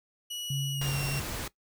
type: tone with pitch glide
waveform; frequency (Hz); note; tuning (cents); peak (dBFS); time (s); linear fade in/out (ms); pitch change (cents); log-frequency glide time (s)
sawtooth; 2925 to 2745; F#7 to F7; -21 to -31; -32; 0.3-1.2; 10; -110; 0.72-0.98
type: tone with tremolo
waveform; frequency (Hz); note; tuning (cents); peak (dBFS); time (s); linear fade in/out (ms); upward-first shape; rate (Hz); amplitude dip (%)
sine; 138.9; C#3; +4; -28; 0.5-1.2; 5; sine; 3.1; 30
type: noise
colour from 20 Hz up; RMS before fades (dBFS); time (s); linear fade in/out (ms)
pink; -36; 0.81-1.48; 5
effects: noise-tail reverb RT60 0.1 s tail -18 dB re dry